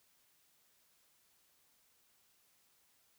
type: silence
effects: white hiss -72 dBFS RMS until 3.18 s